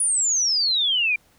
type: exponential sweep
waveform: sine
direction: down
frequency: 9956 to 2349 Hz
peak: -18 dBFS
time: 0-1.16 s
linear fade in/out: 5 ms
effects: pink hiss -59 dBFS RMS until 1.38 s